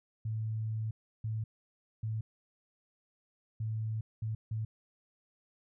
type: tone bursts at uneven times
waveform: sine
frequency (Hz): 110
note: A2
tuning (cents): 0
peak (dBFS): -32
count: 6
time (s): 0.25-0.91 / 1.24-1.44 / 2.03-2.21 / 3.6-4.01 / 4.22-4.35 / 4.51-4.65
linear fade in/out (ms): 5
effects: none